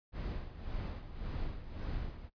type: noise with tremolo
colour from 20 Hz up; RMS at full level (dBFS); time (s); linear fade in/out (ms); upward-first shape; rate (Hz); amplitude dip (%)
brown; -37; 0.12-2.3; 50; sine; 1.8; 70
effects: noise-tail reverb RT60 0.1 s tail -20 dB re dry + resampled to 11025 Hz